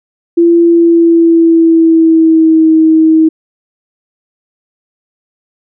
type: tone with pitch glide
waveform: sine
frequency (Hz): 339.5 to 318.6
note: F4 to D#4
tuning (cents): -49 to +41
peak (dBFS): -3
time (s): 0.37-3.29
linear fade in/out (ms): 10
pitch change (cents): -110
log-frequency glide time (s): 0.62-2.71
effects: none